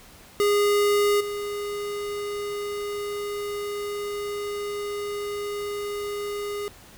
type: tone with level steps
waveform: square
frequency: 410.3 Hz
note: G#4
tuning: 21 cents flat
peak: -19 / -29 dBFS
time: 0.4-6.68 s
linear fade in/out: 0 ms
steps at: 1.2 s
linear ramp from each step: 10 ms
effects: pink hiss -49 dBFS RMS until 6.97 s